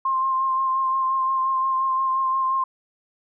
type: tone with vibrato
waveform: sine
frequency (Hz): 1057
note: C6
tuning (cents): +17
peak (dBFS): -19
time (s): 0.05-2.64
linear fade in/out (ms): 5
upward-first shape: sine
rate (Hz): 5.7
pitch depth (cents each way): 20
effects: none